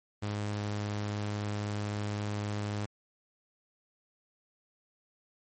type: tone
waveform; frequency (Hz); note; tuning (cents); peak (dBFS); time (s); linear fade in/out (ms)
sawtooth; 103.83; G#2; 0; -28; 0.22-2.86; 10
effects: MP3 32 kbps